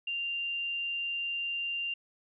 sine tone, 2785 Hz, F7, 5 cents flat, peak -31 dBFS, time 0.07-1.94 s, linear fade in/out 5 ms, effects none

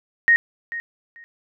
sine tone with echo, 1864.7 Hz, A#6, in tune, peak -11 dBFS, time 0.28-0.36 s, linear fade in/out 0 ms, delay 440 ms, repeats 2, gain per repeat -15 dB, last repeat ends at 1.24 s, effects none

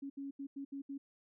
sine tone bursts at uneven times, 277.2 Hz, C#4, in tune, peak -40 dBFS, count 6, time 0.02-0.1 / 0.17-0.31 / 0.39-0.47 / 0.56-0.65 / 0.72-0.82 / 0.89-0.98 s, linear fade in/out 10 ms, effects none

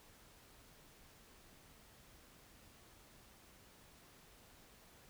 silence, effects pink hiss -63 dBFS RMS until 5.09 s

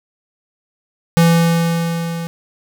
square tone with level ramp, 167.6 Hz, E3, 29 cents sharp, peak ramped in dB -8 to -23 dBFS, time 1.17-2.27 s, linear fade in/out 0 ms, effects none

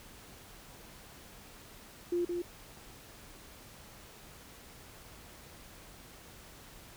sine tone with echo, 349.2 Hz, F4, in tune, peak -28 dBFS, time 2.12-2.25 s, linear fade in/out 5 ms, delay 170 ms, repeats 1, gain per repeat -4 dB, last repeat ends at 2.42 s, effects pink hiss -53 dBFS RMS until 6.96 s

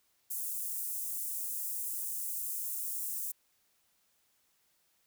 white high-pass noise, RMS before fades -37 dBFS, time 0.3-3.32 s, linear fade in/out 10 ms, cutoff 8000 Hz, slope 24 dB/octave, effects white hiss -73 dBFS RMS until 5.06 s

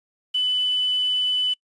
sine tone with quantisation, 2997 Hz, F#7, 22 cents sharp, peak -19 dBFS, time 0.34-1.54 s, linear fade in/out 10 ms, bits 7, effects noise-tail reverb RT60 0.1 s tail -25 dB re dry + resampled to 22050 Hz

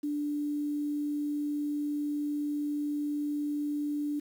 sine tone with quantisation, 293.7 Hz, D4, in tune, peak -29 dBFS, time 0.03-4.2 s, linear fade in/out 10 ms, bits 9, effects none

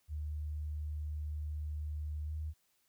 sine tone with pitch glide, 75.5 to 77.22 Hz, D2 to D#2, +48 to -13 cents, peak -36 dBFS, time 0.08-2.54 s, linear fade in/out 50 ms, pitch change +39 cents, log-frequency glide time 2.25-2.32 s, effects white hiss -75 dBFS RMS until 2.88 s

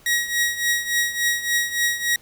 sawtooth tone with tremolo, 1900 Hz, A#6, 33 cents sharp, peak -13 dBFS, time 0.06-2.16 s, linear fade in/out 2 ms, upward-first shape triangle, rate 3.5 Hz, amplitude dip 80%, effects pink hiss -52 dBFS RMS until 2.21 s

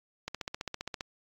click train, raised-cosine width 0.2 ms, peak -18 dBFS, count 12, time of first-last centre 0.28-1.008 s, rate 15.1 Hz, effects AAC 48 kbps

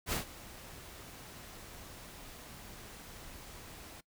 pink noise with ADSR envelope, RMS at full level -32 dBFS, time 0.06-4.01 s, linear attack 65 ms, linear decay 120 ms, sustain -18 dB, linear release 12 ms, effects noise-tail reverb RT60 0.1 s tail -21 dB re dry

